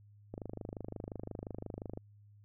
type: click train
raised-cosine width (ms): 2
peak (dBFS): -28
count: 43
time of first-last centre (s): 0.34-1.974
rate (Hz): 25.7
effects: added 103 Hz sine -57 dBFS peak until 2.44 s